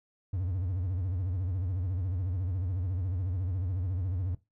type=tone with vibrato; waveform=triangle; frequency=91.3 Hz; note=F#2; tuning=23 cents flat; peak=-27 dBFS; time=0.33-4.35 s; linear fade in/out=5 ms; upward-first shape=sine; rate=14 Hz; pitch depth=140 cents each way; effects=noise-tail reverb RT60 0.2 s tail -17 dB re dry